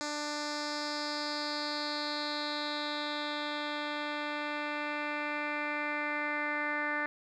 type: tone with low-pass filter sweep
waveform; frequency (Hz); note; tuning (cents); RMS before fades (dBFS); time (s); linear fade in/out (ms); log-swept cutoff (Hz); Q
10% pulse; 296.3; D4; +15; -35; 0.01-7.06; 0; 6100 to 1900; 4.4
effects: none